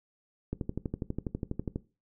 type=click train; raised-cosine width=3 ms; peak=-19 dBFS; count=16; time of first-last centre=0.53-1.76 s; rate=12.2 Hz; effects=noise-tail reverb RT60 0.3 s tail -18 dB re dry